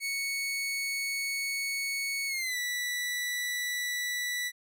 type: tone with pitch glide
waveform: sawtooth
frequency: 2217 to 1963.7 Hz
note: C#7 to B6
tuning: 0 to -10 cents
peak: -27 dBFS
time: 0-4.52 s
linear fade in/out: 50 ms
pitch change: -210 cents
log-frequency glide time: 2.27-2.57 s
effects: none